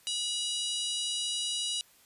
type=harmonic tone; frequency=971 Hz; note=B5; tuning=30 cents flat; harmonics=3 / 4 / 5 / 6 / 7 / 8 / 9 / 10; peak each=-34 / -35 / -41 / -43 / -44 / -46 / -41 / -42 dBFS; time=0.07-1.81 s; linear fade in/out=0 ms; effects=white hiss -61 dBFS RMS until 2.05 s + resampled to 32000 Hz